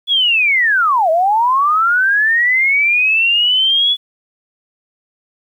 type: linear two-way sweep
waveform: sine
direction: down then up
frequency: 3432 to 623 to 3432 Hz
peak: -10 dBFS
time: 0.07-3.97 s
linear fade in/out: 50 ms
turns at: 1.1 s
effects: 8-bit